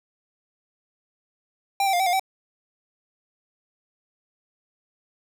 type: tone with pitch steps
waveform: square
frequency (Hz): 792 / 774 / 704 / 767 / 709 / 767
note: G5 / G5 / F5 / G5 / F5 / G5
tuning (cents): +18 / -22 / +14 / -38 / +26 / -38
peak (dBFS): -20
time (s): 1.8-2.196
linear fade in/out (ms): 2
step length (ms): 66
effects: none